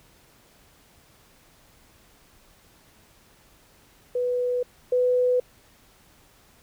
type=tone pair in turn; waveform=sine; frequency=493.9 / 498.2 Hz; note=B4 / B4; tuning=0 / +15 cents; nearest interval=unison; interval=15 cents; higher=second; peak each=-22 / -18 dBFS; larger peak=second; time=4.15-4.63 / 4.92-5.4 s; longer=neither; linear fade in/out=5 ms; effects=pink hiss -57 dBFS RMS until 6.62 s